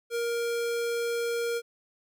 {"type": "tone", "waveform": "square", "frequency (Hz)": 469.2, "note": "A#4", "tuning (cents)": 11, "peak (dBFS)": -28, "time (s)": [0.1, 1.62], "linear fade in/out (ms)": 50, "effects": []}